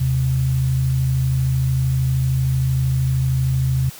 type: tone pair together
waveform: sine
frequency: 77.78 / 130.81 Hz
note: D#2 / C3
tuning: 0 / 0 cents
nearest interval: major sixth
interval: 900 cents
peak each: -24 / -16 dBFS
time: 0-3.9 s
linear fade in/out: 10 ms
effects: white hiss -39 dBFS RMS until 3.99 s